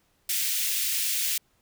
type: high-pass noise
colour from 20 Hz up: white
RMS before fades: -27 dBFS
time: 0.29-1.38 s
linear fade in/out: 5 ms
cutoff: 2100 Hz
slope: 24 dB/octave
effects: pink hiss -68 dBFS RMS until 1.61 s